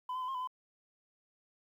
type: tone with pitch steps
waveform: sine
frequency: 1005 / 1027 / 1010 / 1066 / 1004 / 1019 Hz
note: B5 / C6 / B5 / C6 / B5 / C6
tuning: +30 / -33 / +39 / +32 / +28 / -46 cents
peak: -32 dBFS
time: 0.09-0.474 s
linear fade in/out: 5 ms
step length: 64 ms
effects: tanh soft clip ceiling -34 dBFS + 11-bit